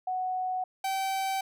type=tone pair in turn; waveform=sine / 45% pulse; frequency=741 / 772 Hz; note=F#5 / G5; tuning=+2 / -27 cents; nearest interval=minor second; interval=71 cents; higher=second; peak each=-28 dBFS; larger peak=neither; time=0.07-0.64 / 0.84-1.41 s; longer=neither; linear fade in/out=5 ms; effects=none